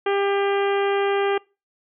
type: harmonic tone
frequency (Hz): 398.6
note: G4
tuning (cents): +29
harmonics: 1 / 2 / 3 / 4 / 5 / 6 / 7 / 8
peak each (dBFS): -20 / -26 / -30 / -32 / -34 / -36 / -37 / -38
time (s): 0.06-1.38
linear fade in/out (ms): 5
effects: noise-tail reverb RT60 0.3 s tail -25 dB re dry